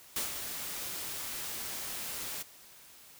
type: noise with ADSR envelope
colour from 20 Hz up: white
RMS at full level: -32 dBFS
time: 0.16-2.43 s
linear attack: 4 ms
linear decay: 130 ms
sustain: -7 dB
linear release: 11 ms
effects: white hiss -55 dBFS RMS until 3.19 s